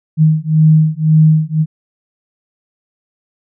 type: beating tone pair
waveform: sine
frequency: 155.56 / 157.46 Hz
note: D#3 / D#3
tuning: 0 / +21 cents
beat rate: 1.9 Hz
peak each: -10 dBFS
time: 0.17-1.66 s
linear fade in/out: 50 ms
effects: none